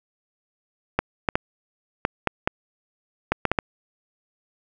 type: clicks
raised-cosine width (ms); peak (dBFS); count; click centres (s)
0.5; -4; 10; 0.99 / 1.288 / 1.355 / 2.051 / 2.273 / 2.475 / 3.32 / 3.453 / 3.516 / 3.588
effects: none